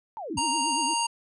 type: linear sweep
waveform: sine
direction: down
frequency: 932.3 to 42 Hz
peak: -33 dBFS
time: 0.17-0.39 s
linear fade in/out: 0 ms
type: tone with vibrato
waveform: sine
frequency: 293.7 Hz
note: D4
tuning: in tune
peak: -33 dBFS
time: 0.3-0.94 s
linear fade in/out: 5 ms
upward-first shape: triangle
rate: 8.6 Hz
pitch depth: 260 cents each way
type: harmonic tone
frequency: 932.3 Hz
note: A#5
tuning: in tune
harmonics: 1 / 3 / 5 / 7 / 9 / 10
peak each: -26 / -31 / -33 / -34 / -36 / -36 dBFS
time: 0.37-1.07 s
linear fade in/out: 10 ms
effects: none